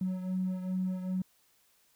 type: beating tone pair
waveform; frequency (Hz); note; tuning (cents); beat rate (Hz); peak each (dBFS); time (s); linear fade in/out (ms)
triangle; 184.8 / 187.3; F#3 / F#3; -2 / +21; 2.5; -28 / -34; 0.01-1.22; 5
effects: tanh soft clip ceiling -26 dBFS + white hiss -68 dBFS RMS until 1.95 s